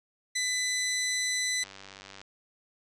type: tone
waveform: 15% pulse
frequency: 2001 Hz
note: B6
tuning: 22 cents sharp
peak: -21 dBFS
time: 0.35-1.64 s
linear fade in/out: 10 ms
type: click train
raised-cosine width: 0.2 ms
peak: -28 dBFS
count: 58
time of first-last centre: 1.63-2.215 s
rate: 97.4 Hz
effects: resampled to 22050 Hz